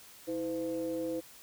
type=ring-modulated tone; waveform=triangle; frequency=92.5 Hz; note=F#2; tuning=in tune; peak=-27 dBFS; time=0.27-1.21 s; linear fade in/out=20 ms; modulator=416 Hz; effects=white hiss -54 dBFS RMS until 1.42 s